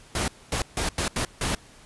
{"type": "noise bursts at uneven times", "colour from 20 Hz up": "pink", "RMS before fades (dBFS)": -26, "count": 6, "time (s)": [[0.15, 0.28], [0.52, 0.62], [0.77, 0.89], [0.98, 1.08], [1.16, 1.25], [1.41, 1.55]], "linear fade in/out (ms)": 2, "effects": ["pink hiss -51 dBFS RMS until 1.85 s", "resampled to 24000 Hz"]}